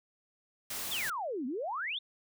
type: noise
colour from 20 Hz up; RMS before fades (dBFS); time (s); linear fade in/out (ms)
white; -38; 0.7-1.1; 5
type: exponential two-way sweep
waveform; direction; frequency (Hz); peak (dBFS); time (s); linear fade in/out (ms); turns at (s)
sine; down then up; 3752 to 235.8 to 3752; -33; 0.91-1.99; 10; 1.46
effects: none